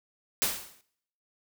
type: noise with exponential decay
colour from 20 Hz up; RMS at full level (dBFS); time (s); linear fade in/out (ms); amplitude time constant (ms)
white; -24; 0.42-0.81; 0; 84
effects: noise-tail reverb RT60 0.7 s tail -21 dB re dry